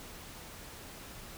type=silence; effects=pink hiss -48 dBFS RMS until 1.37 s